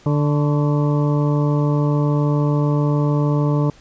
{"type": "harmonic tone with a mistuned harmonic", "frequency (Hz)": 146.83, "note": "D3", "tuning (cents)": 0, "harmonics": [1, 2, 3, 4, 6, 7, 8], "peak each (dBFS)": [-16, -22, -26, -28, -32, -33, -34], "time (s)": [0.06, 3.7], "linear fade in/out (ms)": 2, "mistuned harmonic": 8, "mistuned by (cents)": -60, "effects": ["pink hiss -49 dBFS RMS until 3.8 s", "resampled to 16000 Hz"]}